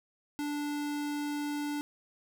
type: tone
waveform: square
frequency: 292.7 Hz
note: D4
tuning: 6 cents flat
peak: -33 dBFS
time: 0.39-1.81 s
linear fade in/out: 0 ms
effects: 10-bit